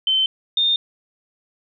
sine tone pair in turn, 3081 / 3640 Hz, G7 / A#7, -31 / -42 cents, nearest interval minor third, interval 289 cents, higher second, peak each -15 dBFS, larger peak neither, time 0.07-0.26 / 0.57-0.76 s, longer neither, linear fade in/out 2 ms, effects none

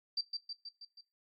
sine tone with echo, 4677 Hz, D8, 8 cents flat, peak -31 dBFS, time 0.17-0.21 s, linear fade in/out 5 ms, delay 160 ms, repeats 5, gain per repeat -4 dB, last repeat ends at 1.01 s, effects noise-tail reverb RT60 0.3 s tail -20 dB re dry + AAC 48 kbps

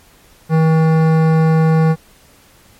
sine tone with hard clipping, 160 Hz, D#3, 49 cents sharp, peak -11 dBFS, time 0.49-1.96 s, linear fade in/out 50 ms, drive 16 dB, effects pink hiss -48 dBFS RMS until 2.79 s + MP3 64 kbps

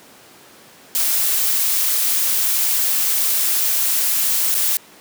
blue noise with dropouts, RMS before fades -18 dBFS, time 0.95-4.77 s, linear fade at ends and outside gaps 1 ms, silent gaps 4.545-4.549 s, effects pink hiss -45 dBFS RMS until 5 s + high-pass 200 Hz 12 dB/octave

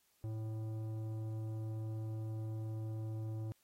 sine tone with tanh clipping, 110 Hz, A2, in tune, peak -40 dBFS, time 0.24-3.52 s, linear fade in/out 0 ms, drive 12 dB, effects white hiss -74 dBFS RMS until 3.63 s + AAC 48 kbps

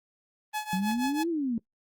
sawtooth tone with tremolo, 852 Hz, G#5, 44 cents sharp, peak -24 dBFS, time 0.53-1.24 s, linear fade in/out 20 ms, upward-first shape triangle, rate 6.2 Hz, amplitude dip 90%
sine exponential two-way sweep, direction up then down, 180 to 346.6 to 219.4 Hz, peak -26 dBFS, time 0.73-1.58 s, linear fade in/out 2 ms, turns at 1.29 s
effects noise-tail reverb RT60 0.1 s tail -25 dB re dry + Opus 24 kbps

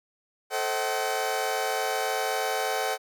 sawtooth chord, A diminished seventh, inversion none, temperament just, 440 / 528 / 633.6 / 760.3 Hz, A4 / C5 / Eb5 / Gb5, 0 / +16 / +31 / +47 cents, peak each -28 / -29 / -31 / -25 dBFS, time 0.5-2.98 s, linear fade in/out 50 ms, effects none

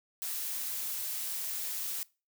blue noise, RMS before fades -36 dBFS, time 0.22-2.03 s, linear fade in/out 0 ms, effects noise-tail reverb RT60 0.3 s tail -22 dB re dry

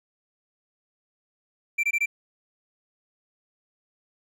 triangle tone bursts, 2349 Hz, D7, in tune, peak -19 dBFS, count 4, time 1.78-2.06 s, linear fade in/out 10 ms, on 55 ms, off 20 ms, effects none

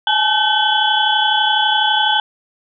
sine tone cluster, 838 / 870 / 1528 / 3050 / 3373 Hz, G#5 / A5 / G6 / G7 / G#7, +15 / -20 / -45 / -48 / +26 cents, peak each -19 dBFS, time 0.07-2.2 s, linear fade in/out 2 ms, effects none

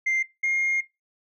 sine tone pair in turn, 2093 / 2131 Hz, C7 / C7, 0 / +31 cents, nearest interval unison, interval 31 cents, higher second, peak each -19 dBFS, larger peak neither, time 0.06-0.23 / 0.43-0.81 s, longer second, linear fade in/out 10 ms, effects noise-tail reverb RT60 0.2 s tail -17 dB re dry + tanh soft clip ceiling -19 dBFS

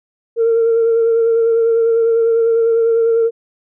sine tone with vibrato, 457.9 Hz, A#4, 31 cents flat, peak -9 dBFS, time 0.36-3.31 s, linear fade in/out 50 ms, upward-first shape sine, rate 10 Hz, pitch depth 23 cents each way, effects tanh soft clip ceiling -7 dBFS

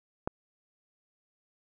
click, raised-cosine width 1 ms, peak -16 dBFS, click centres 0.275 s, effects none

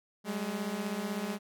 sawtooth beating tone pair, 194.4 / 210.4 Hz, G3 / G#3, -14 / +23 cents, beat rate 16 Hz, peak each -33 / -31 dBFS, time 0.24-1.39 s, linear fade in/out 50 ms, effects none

